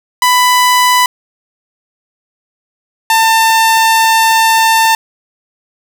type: tone pair in turn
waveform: sawtooth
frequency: 995 / 896.3 Hz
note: B5 / A5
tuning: +13 / +32 cents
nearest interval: major second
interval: 181 cents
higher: first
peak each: -3 dBFS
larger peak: neither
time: 0.22-1.06 / 3.1-4.95 s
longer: second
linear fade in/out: 2 ms
effects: none